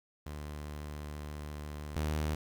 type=tone pair in turn; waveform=sawtooth; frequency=74.5 / 76.33 Hz; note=D2 / D#2; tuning=+25 / -33 cents; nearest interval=unison; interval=42 cents; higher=second; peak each=-36 / -27 dBFS; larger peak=second; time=0.26-1.96 / 1.96-2.35 s; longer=first; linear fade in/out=5 ms; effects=10-bit